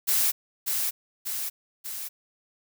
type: noise with echo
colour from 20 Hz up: blue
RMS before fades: -23 dBFS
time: 0.07-0.32 s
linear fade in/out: 20 ms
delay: 590 ms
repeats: 3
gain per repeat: -4 dB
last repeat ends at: 2.09 s
effects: none